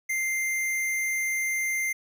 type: tone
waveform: square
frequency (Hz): 2093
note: C7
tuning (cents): 0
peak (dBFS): -26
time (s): 0.09-1.93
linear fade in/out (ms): 10
effects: 11-bit